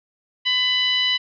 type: tone with frequency modulation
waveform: sine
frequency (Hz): 2986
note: F#7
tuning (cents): +15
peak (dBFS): -17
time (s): 0.45-1.18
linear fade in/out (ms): 20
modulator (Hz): 984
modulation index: 0.99
effects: none